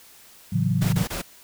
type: chord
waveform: sine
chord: F# minor seventh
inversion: first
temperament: equal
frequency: 110 / 138.59 / 164.81 / 185 Hz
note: A2 / C#3 / E3 / F#3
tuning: 0 / 0 / 0 / 0 cents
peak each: -25 dBFS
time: 0.52-1.04 s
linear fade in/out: 10 ms
type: noise bursts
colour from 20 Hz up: pink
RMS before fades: -30 dBFS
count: 3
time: 0.81-1.22 s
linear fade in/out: 10 ms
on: 120 ms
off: 25 ms
effects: white hiss -50 dBFS RMS until 1.43 s